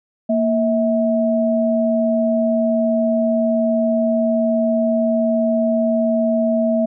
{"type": "tone pair together", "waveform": "sine", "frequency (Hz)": [231.8, 647], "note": ["A#3", "E5"], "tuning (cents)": [-10, -32], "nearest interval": "octave + tritone", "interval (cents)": 1778, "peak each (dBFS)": -17, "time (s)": [0.29, 6.86], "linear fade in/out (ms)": 10, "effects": []}